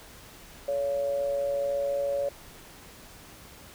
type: tone with amplitude modulation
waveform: sine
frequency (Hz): 563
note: C#5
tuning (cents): +27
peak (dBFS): -23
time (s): 0.68-2.29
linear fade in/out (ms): 5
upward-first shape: sine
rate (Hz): 126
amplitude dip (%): 50
effects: pink hiss -49 dBFS RMS until 3.74 s